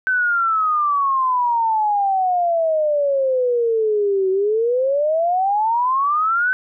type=exponential two-way sweep; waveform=sine; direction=down then up; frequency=1534 to 374.3 to 1534 Hz; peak=-15 dBFS; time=0.07-6.53 s; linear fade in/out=0 ms; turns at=4.3 s; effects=none